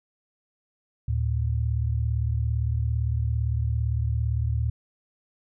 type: tone pair together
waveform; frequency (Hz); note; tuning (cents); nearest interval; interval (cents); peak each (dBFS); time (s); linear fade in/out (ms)
sine; 75.6 / 113.27; D#2 / A#2; -49 / -49; perfect fifth; 700; -25; 1.08-4.7; 5
effects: none